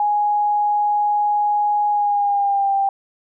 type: tone with pitch glide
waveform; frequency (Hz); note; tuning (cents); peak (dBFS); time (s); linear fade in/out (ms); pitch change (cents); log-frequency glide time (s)
sine; 830.6 to 789; G#5 to G5; 0 to +11; -15; 0-2.89; 2; -89; 1.9-2.74
effects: none